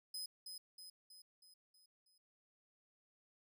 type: tone with echo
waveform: sawtooth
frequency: 5040 Hz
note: D#8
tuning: 21 cents sharp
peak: -40 dBFS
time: 0.14-0.26 s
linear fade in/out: 5 ms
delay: 320 ms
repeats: 6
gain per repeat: -5 dB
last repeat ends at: 2.18 s
effects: none